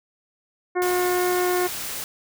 harmonic tone, 360.2 Hz, F#4, 46 cents flat, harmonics 1 / 2 / 3 / 4 / 5 / 6, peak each -21 / -27 / -31 / -33 / -35 / -37 dBFS, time 0.75-1.68 s, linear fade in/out 20 ms
white noise, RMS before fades -31 dBFS, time 0.82-2.04 s, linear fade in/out 0 ms
effects none

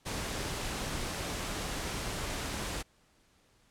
pink noise, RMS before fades -36 dBFS, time 0.05-2.83 s, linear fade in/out 20 ms, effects pink hiss -67 dBFS RMS until 3.7 s + low-pass 10000 Hz 12 dB/octave

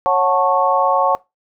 harmonic tone with a mistuned harmonic, 183.6 Hz, F#3, 13 cents flat, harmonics 3 / 4 / 5 / 6, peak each -18 / -18 / -18 / -18 dBFS, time 0.06-1.15 s, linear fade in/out 0 ms, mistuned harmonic 5, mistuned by -65 cents, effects noise-tail reverb RT60 0.2 s tail -21 dB re dry

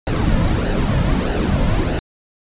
brown noise with flanger, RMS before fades -17 dBFS, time 0.07-1.99 s, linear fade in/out 0 ms, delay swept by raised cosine 0.87 to 2.67 ms, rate 1.6 Hz, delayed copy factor -0.55, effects resampled to 8000 Hz

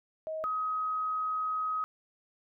sine tone pair in turn, 632 / 1264 Hz, D#5 / D#6, +27 / +27 cents, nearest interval octave, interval 1200 cents, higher second, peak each -33 / -29 dBFS, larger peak second, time 0.27-0.44 / 0.44-1.84 s, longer second, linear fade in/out 0 ms, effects none

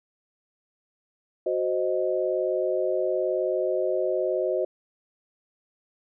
sine chord, C diminished, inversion second, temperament equal, 370 / 523.3 / 622.3 Hz, Gb4 / C5 / Eb5, 0 / 0 / 0 cents, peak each -27 dBFS, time 1.46-4.65 s, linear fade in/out 5 ms, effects none

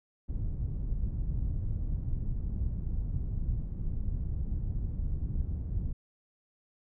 pink low-pass noise, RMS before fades -32 dBFS, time 0.28-5.93 s, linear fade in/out 10 ms, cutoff 110 Hz, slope 12 dB/octave, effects none

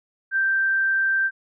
sine tone, 1568 Hz, G6, in tune, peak -18 dBFS, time 0.31-1.31 s, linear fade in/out 50 ms, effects none

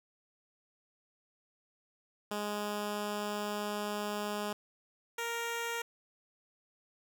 10% pulse tone pair in turn, 207.7 / 466.3 Hz, G#3 / A#4, 0 / +1 cents, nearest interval octave + major second, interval 1401 cents, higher second, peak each -26 dBFS, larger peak neither, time 2.31-4.53 / 5.18-5.82 s, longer first, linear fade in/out 5 ms, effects none

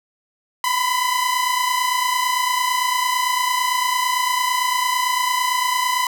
sawtooth tone pair together, 987.8 / 1016.7 Hz, B5 / B5, 0 / +50 cents, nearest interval unison, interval 50 cents, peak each -17 / -17 dBFS, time 0.64-6.07 s, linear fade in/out 2 ms, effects none

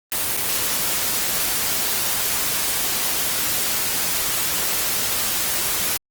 white noise with dropouts, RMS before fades -22 dBFS, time 0.12-5.97 s, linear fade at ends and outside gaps 0 ms, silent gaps 0.367-0.374 s, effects Opus 24 kbps

